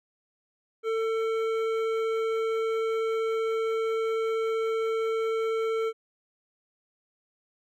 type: tone with hard clipping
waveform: triangle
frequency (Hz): 447.4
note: A4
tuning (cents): +29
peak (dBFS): -27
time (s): 0.83-5.93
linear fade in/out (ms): 50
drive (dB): 15
effects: none